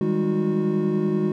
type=tone cluster; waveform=triangle; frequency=159.5 / 193.8 / 204.3 / 313.2 / 365 Hz; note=D#3 / G3 / G#3 / D#4 / F#4; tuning=+43 / -20 / -28 / +11 / -24 cents; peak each=-25 / -29 / -22 / -27 / -22 dBFS; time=0.01-1.32 s; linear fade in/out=2 ms; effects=none